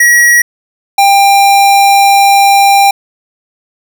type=tone pair in turn; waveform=square; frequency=1912 / 794.9 Hz; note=A#6 / G5; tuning=+43 / +24 cents; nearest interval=octave + minor third; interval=1519 cents; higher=first; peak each=-4 dBFS; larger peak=neither; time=0-0.42 / 0.98-2.91 s; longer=second; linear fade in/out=5 ms; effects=none